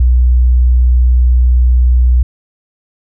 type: tone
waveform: sine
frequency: 61.6 Hz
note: B1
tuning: 4 cents flat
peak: -5 dBFS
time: 0-2.23 s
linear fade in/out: 5 ms
effects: none